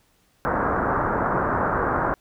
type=low-pass noise; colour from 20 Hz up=white; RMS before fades=-23 dBFS; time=0.45-2.14 s; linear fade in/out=0 ms; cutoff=1500 Hz; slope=48 dB/octave; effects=pink hiss -63 dBFS RMS until 2.2 s